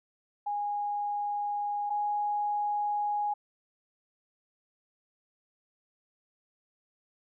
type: tone pair in turn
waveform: sine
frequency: 823 / 828.7 Hz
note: G#5 / G#5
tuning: -16 / -4 cents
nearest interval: unison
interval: 12 cents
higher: second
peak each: -29 / -27 dBFS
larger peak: second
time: 0.46-1.9 / 1.9-3.34 s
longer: neither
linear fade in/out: 10 ms
effects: none